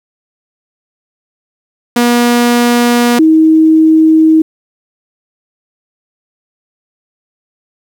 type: tone pair in turn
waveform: sawtooth / sine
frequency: 240 / 317.3 Hz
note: B3 / D#4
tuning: -49 / +34 cents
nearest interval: perfect fourth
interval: 483 cents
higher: second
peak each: -3 dBFS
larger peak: neither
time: 1.96-3.19 / 3.19-4.42 s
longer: neither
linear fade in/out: 5 ms
effects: 7-bit